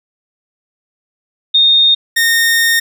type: tone pair in turn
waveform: sine / sawtooth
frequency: 3680 / 1840 Hz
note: A#7 / A#6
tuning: -23 / -23 cents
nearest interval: octave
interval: 1200 cents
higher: first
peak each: -6 dBFS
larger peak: neither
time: 1.54-1.95 / 2.16-2.8 s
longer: second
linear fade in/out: 10 ms
effects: none